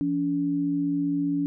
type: tone pair together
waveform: sine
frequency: 169.78 / 284.9 Hz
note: F3 / C#4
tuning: -49 / +48 cents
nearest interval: major sixth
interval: 897 cents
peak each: -31 / -23 dBFS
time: 0.01-1.46 s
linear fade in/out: 0 ms
effects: none